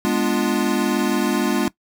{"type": "chord", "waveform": "square", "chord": "G# diminished seventh", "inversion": "none", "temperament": "equal", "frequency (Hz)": [207.7, 246.9, 293.7, 349.2], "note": ["G#3", "B3", "D4", "F4"], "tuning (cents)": [0, 0, 0, 0], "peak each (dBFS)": -24, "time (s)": [0.05, 1.68], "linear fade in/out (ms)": 0, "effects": ["noise-tail reverb RT60 0.1 s tail -19 dB re dry"]}